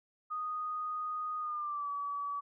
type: tone with pitch glide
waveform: sine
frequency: 1240 to 1143.7 Hz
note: D#6 to D6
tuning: -6 to -46 cents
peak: -34 dBFS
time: 0.3-2.41 s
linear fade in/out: 20 ms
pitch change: -140 cents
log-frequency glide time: 1.39-1.9 s
effects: none